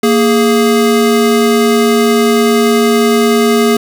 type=tone pair together; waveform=square; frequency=231.9 / 415.3 Hz; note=A#3 / G#4; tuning=-9 / 0 cents; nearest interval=minor seventh; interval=1009 cents; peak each=-11 dBFS; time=0.03-3.77 s; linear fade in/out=5 ms; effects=none